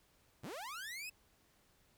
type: linear sweep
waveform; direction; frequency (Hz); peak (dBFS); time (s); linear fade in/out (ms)
sawtooth; up; 82.6 to 2637; -40; 0.43-1.1; 10
effects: pink hiss -71 dBFS RMS until 1.97 s